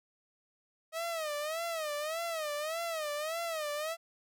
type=tone with vibrato; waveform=sawtooth; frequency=631 Hz; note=D#5; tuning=24 cents sharp; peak=-30 dBFS; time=0.92-3.97 s; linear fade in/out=50 ms; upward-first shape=sine; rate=1.7 Hz; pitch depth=130 cents each way; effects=none